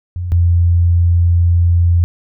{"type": "tone pair in turn", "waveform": "sine", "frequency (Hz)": [88.7, 86.22], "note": ["F2", "F2"], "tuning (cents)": [27, -22], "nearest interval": "unison", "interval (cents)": 49, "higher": "first", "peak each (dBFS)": [-18, -8], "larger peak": "second", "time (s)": [[0.16, 0.32], [0.32, 2.04]], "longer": "second", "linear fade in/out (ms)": 0, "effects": []}